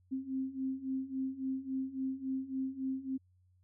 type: beating tone pair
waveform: sine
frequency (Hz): 262.2 / 265.8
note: C4 / C4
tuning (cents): +4 / +27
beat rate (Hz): 3.6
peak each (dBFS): -39 / -36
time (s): 0.11-3.18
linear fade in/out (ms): 20
effects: added 91 Hz sine -65 dBFS peak until 3.63 s